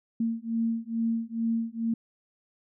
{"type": "beating tone pair", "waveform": "sine", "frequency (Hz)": [227.2, 229.5], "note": ["A#3", "A#3"], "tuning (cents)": [-44, -27], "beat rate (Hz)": 2.3, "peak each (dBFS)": -29, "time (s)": [0.2, 1.94], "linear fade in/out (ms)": 5, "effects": []}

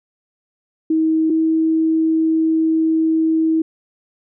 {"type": "tone pair in turn", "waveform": "sine", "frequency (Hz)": [318.5, 320.9], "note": ["D#4", "E4"], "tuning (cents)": [41, -46], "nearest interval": "unison", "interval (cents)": 13, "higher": "second", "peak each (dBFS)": -13, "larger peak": "neither", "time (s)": [[0.9, 1.3], [1.3, 3.62]], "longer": "second", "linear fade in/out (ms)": 5, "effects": []}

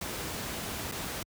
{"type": "noise with dropouts", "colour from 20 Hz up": "pink", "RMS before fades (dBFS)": -36, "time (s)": [0.01, 1.23], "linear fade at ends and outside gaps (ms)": 5, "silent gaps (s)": [0.916, 0.92], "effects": ["high-pass 60 Hz 12 dB/octave"]}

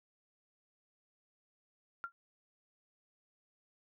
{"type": "tone with exponential decay", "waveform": "sine", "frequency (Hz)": 1383, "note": "F6", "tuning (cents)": -17, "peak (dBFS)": -33, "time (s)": [2.04, 2.12], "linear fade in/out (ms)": 0, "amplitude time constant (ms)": 17, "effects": []}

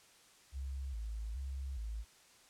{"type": "tone with vibrato", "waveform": "sine", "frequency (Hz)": 60.7, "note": "B1", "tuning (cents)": -29, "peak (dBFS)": -38, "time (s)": [0.52, 2.05], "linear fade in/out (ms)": 50, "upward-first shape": "square", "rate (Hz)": 1.2, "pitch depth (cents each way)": 180, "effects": ["white hiss -63 dBFS RMS until 2.49 s", "low-pass 9000 Hz 12 dB/octave"]}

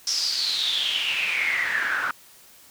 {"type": "noise with band-pass filter sweep", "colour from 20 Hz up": "pink", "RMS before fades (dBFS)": -25, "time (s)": [0.07, 2.11], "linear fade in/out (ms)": 2, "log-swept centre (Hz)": [5500, 1400], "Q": 9.4, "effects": ["white hiss -51 dBFS RMS until 2.7 s"]}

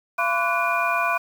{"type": "tone cluster", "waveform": "sine", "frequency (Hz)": [683, 1015, 1143, 1478, 2422], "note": ["F5", "B5", "D6", "F#6", "D#7"], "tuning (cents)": [-39, 47, -47, -2, -47], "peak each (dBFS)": -26, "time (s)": [0.18, 1.18], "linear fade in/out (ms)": 10, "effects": ["7-bit"]}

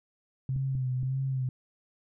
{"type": "tone with vibrato", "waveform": "sine", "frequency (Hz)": 130.81, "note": "C3", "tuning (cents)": 0, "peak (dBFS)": -27, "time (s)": [0.49, 1.49], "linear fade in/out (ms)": 2, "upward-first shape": "sine", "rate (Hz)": 1.7, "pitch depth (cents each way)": 50}
{"type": "clicks", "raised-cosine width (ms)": 5, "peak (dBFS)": -27, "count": 3, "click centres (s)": [0.562, 0.752, 1.031]}
{"effects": []}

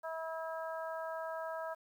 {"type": "harmonic tone", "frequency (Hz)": 323.7, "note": "E4", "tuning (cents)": -31, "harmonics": [2, 3, 4, 5], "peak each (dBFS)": [-40, -44, -46, -48], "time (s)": [0.03, 1.75], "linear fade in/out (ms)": 20, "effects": ["11-bit"]}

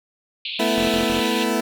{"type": "band-pass noise", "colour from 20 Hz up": "pink", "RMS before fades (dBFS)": -29, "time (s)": [0.45, 1.44], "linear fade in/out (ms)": 2, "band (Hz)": [2400, 4200], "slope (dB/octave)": 96}
{"type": "chord", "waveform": "20% pulse", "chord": "A suspended second", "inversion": "none", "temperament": "equal", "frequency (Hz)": [220, 246.9, 329.6], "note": ["A3", "B3", "E4"], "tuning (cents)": [0, 0, 0], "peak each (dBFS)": [-18, -19, -19], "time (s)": [0.59, 1.61], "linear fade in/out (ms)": 10}
{"type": "tone bursts", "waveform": "5% pulse", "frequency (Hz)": 43.65, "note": "F1", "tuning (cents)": 0, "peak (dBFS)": -17, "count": 3, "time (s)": [0.78, 1.2], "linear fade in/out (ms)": 0, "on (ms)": 100, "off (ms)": 60}
{"effects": []}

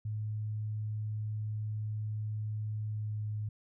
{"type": "tone with pitch glide", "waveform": "sine", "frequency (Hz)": [107.1, 106.24], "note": ["A2", "G#2"], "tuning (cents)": [-46, 40], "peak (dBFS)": -33, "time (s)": [0.05, 3.49], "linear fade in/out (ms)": 5, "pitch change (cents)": -14, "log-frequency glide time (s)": [2.85, 3.21], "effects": []}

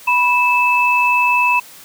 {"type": "tone pair together", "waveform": "sine", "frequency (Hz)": [982, 2622], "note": ["B5", "E7"], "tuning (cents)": [-10, -10], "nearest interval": "octave + perfect fourth", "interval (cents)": 1700, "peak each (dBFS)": -14, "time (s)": [0.07, 1.6], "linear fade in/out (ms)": 10, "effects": ["white hiss -40 dBFS RMS until 1.84 s", "high-pass 100 Hz 12 dB/octave"]}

